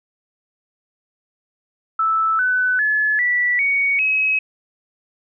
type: tone with pitch steps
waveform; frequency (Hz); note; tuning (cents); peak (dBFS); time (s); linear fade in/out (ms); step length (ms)
sine; 1315 / 1501.8 / 1715.2 / 1958.9 / 2237 / 2555; E6 / F#6 / A6 / B6 / C#7 / D#7; -5 / +25 / -45 / -15 / +15 / +45; -15; 1.99-4.39; 5; 400
effects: none